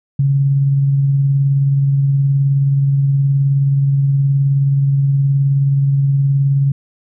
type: tone with tremolo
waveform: sine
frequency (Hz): 138.59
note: C#3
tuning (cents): 0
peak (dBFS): -9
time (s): 0.19-6.72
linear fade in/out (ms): 5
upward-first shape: triangle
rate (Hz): 19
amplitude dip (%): 30
effects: none